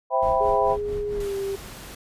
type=chord; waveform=sine; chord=C major seventh; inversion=none; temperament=equal; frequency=523.3 / 659.3 / 784 / 987.8 Hz; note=C5 / E5 / G5 / B5; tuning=0 / 0 / 0 / 0 cents; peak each=-24 dBFS; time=0.1-0.77 s; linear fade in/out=50 ms
type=noise with tremolo; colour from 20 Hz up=brown; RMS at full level=-33 dBFS; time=0.22-1.26 s; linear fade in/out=5 ms; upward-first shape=sine; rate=4.5 Hz; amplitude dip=65%
type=tone with pitch glide; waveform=sine; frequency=413.5 to 393.2 Hz; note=G#4 to G4; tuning=-8 to +5 cents; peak=-25 dBFS; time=0.4-1.56 s; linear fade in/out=10 ms; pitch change=-87 cents; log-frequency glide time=1.13-1.36 s
type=noise; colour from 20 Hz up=pink; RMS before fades=-40 dBFS; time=1.2-1.95 s; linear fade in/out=5 ms
effects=resampled to 32000 Hz